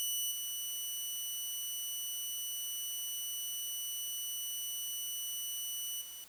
10% pulse tone with level steps, 2960 Hz, F#7, in tune, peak -25 / -29 / -37 dBFS, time 0-6.24 s, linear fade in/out 0 ms, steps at 0.31 / 6.01 s, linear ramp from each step 10 ms, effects white hiss -57 dBFS RMS until 6.28 s

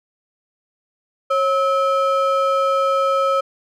triangle ring-modulated tone, 920 Hz, A#5, 23 cents flat, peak -10 dBFS, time 1.3-3.41 s, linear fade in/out 10 ms, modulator 375 Hz, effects none

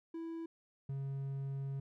triangle tone pair in turn, 329.6 / 137.03 Hz, E4 / C#3, 0 / -20 cents, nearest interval octave + minor third, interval 1520 cents, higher first, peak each -38 / -35 dBFS, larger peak second, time 0.14-0.46 / 0.89-1.8 s, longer second, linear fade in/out 5 ms, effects none

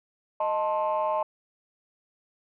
sine chord, A diminished, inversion second, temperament equal with one note detuned, 622.3 / 880 / 1058.1 Hz, Eb5 / A5 / C6, 0 / 0 / +19 cents, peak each -26 / -27 / -29 dBFS, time 0.4-1.23 s, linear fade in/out 5 ms, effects tanh soft clip ceiling -18 dBFS

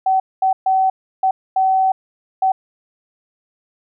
sine tone bursts at uneven times, 761 Hz, F#5, 48 cents sharp, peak -12 dBFS, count 6, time 0.06-0.2 / 0.42-0.53 / 0.66-0.9 / 1.23-1.31 / 1.56-1.92 / 2.42-2.52 s, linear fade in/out 5 ms, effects none

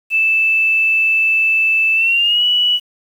sine tone with pitch glide, 2637 to 2943 Hz, E7 to F#7, 0 to -10 cents, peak -11 dBFS, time 0.1-2.8 s, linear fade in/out 50 ms, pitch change +190 cents, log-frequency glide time 1.95-2.44 s, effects 7-bit

